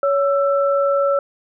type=tone pair together; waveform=sine; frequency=560 / 1332 Hz; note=C#5 / E6; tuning=+18 / +18 cents; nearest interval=octave + minor third; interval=1500 cents; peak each=-15 / -21 dBFS; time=0.03-1.19 s; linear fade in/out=2 ms; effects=none